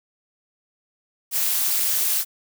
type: noise with amplitude modulation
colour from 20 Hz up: blue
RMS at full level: -18 dBFS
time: 1.31-2.25 s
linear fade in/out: 50 ms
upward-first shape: sine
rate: 280 Hz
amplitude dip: 85%
effects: none